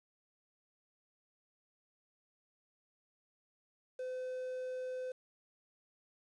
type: tone with quantisation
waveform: triangle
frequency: 510 Hz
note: C5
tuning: 44 cents flat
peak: -36 dBFS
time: 3.99-5.12 s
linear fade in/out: 5 ms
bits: 10
effects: resampled to 22050 Hz